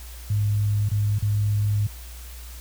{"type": "tone with dropouts", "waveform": "sine", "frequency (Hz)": 103.83, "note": "G#2", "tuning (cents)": 0, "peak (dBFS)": -19, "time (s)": [0.3, 1.87], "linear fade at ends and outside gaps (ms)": 5, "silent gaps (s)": [[0.889, 0.915], [1.187, 1.223]], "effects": ["added 60 Hz sine -37 dBFS peak until 2.6 s", "white hiss -45 dBFS RMS until 2.6 s"]}